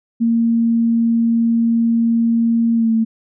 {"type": "tone with pitch glide", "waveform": "sine", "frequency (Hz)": [230.7, 224.5], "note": ["A#3", "A3"], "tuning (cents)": [-18, 35], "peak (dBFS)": -12, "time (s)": [0.2, 3.05], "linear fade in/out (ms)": 20, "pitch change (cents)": -47, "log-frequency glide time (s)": [2.75, 2.9], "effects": []}